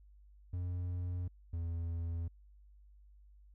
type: tone pair in turn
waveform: triangle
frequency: 89 / 84 Hz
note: F2 / E2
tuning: +33 / +33 cents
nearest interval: minor second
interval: 100 cents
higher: first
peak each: -33 / -33 dBFS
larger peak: neither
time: 0.53-1.28 / 1.53-2.28 s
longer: neither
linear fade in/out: 5 ms
effects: added 50 Hz sine -57 dBFS peak until 3.54 s